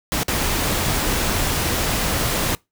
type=noise with dropouts; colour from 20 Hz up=pink; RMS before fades=-21 dBFS; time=0.12-2.55 s; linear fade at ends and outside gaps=0 ms; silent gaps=0.232-0.282 s; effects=noise-tail reverb RT60 0.2 s tail -24 dB re dry